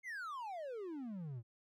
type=exponential sweep; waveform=triangle; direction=down; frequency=2175 to 108.7 Hz; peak=-40 dBFS; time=0.03-1.43 s; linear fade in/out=50 ms; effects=none